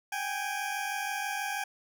20% pulse tone pair together, 777.8 / 824 Hz, G5 / G#5, -14 / -14 cents, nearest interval minor second, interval 100 cents, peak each -30 / -29 dBFS, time 0.12-1.64 s, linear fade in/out 5 ms, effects none

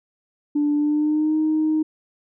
sine tone with pitch glide, 293.7 to 311.2 Hz, D4 to D#4, 0 to 0 cents, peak -16 dBFS, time 0.55-1.83 s, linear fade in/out 10 ms, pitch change +100 cents, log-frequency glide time 0.75-1.36 s, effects tanh soft clip ceiling -13 dBFS

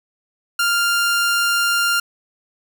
sawtooth tone, 1396.9 Hz, F6, in tune, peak -12 dBFS, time 0.59-2 s, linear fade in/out 5 ms, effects none

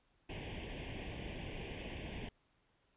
pink noise with comb filter, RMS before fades -44 dBFS, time 0.29-2.29 s, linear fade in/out 5 ms, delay 0.38 ms, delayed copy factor +0.95, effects pink hiss -75 dBFS RMS until 2.96 s + resampled to 8000 Hz

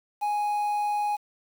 triangle tone with quantisation, 830.6 Hz, G#5, in tune, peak -22 dBFS, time 0.21-1.17 s, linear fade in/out 20 ms, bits 8, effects none

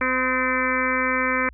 harmonic tone with a mistuned harmonic, 257.1 Hz, C4, 30 cents flat, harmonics 1 / 2 / 4 / 5 / 6 / 7 / 8 / 9, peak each -28 / -28 / -28 / -28 / -28 / -28 / -28 / -28 dBFS, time 0.01-1.49 s, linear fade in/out 2 ms, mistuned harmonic 5, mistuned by -17 cents, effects added 60 Hz sine -43 dBFS peak until 1.53 s

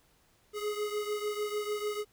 square beating tone pair, 417.2 / 423.9 Hz, G#4 / G#4, +8 / +35 cents, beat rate 6.7 Hz, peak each -34 / -38 dBFS, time 0.53-2.05 s, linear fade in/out 50 ms, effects pink hiss -67 dBFS RMS until 2.12 s

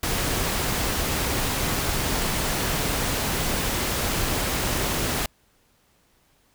pink noise, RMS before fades -25 dBFS, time 0.03-5.26 s, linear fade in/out 2 ms, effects pink hiss -63 dBFS RMS until 6.54 s

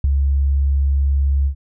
sine tone with ADSR envelope, 69.3 Hz, C#2, in tune, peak -9 dBFS, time 0.04-1.55 s, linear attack 4 ms, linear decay 10 ms, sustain -4 dB, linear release 89 ms, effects none

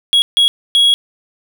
triangle tone bursts at uneven times, 3322 Hz, G#7, in tune, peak -6 dBFS, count 3, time 0.13-0.22 / 0.37-0.48 / 0.75-0.94 s, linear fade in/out 0 ms, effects none

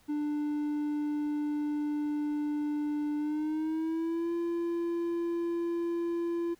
triangle tone with pitch glide, 296.5 to 340.6 Hz, D4 to F4, +17 to -43 cents, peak -27 dBFS, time 0.08-6.55 s, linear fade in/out 20 ms, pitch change +240 cents, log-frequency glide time 3.17-4.33 s, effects pink hiss -64 dBFS RMS until 6.59 s

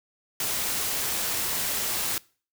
white noise, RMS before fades -28 dBFS, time 0.4-2.18 s, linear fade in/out 2 ms, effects noise-tail reverb RT60 0.4 s tail -23 dB re dry

